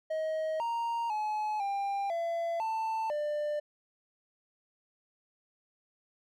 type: tone with pitch steps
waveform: triangle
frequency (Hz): 631 / 931 / 852 / 796 / 675 / 888 / 595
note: D#5 / A#5 / G#5 / G5 / E5 / A5 / D5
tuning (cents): +24 / -2 / +44 / +26 / +41 / +16 / +22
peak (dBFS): -28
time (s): 0.1-3.6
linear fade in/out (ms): 10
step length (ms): 500
effects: none